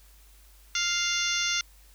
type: harmonic tone with a mistuned harmonic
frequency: 698.5 Hz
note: F5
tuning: in tune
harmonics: 2 / 3 / 4 / 5 / 6 / 7 / 8 / 9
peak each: -33 / -32 / -33 / -32 / -36 / -38 / -33 / -33 dBFS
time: 0.75-1.61 s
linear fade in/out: 2 ms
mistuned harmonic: 6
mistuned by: +20 cents
effects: added 50 Hz sine -53 dBFS peak until 1.94 s + white hiss -59 dBFS RMS until 1.94 s